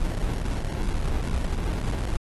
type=noise with sample-and-hold; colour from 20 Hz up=brown; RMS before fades=-26 dBFS; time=0-2.17 s; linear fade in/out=5 ms; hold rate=1225 Hz; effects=AAC 32 kbps